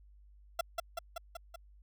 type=tone with echo; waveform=30% pulse; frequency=677 Hz; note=E5; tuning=46 cents sharp; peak=-26 dBFS; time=0.59-0.61 s; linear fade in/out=5 ms; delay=190 ms; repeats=5; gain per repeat=-3 dB; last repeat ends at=1.56 s; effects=added 50 Hz sine -56 dBFS peak until 1.82 s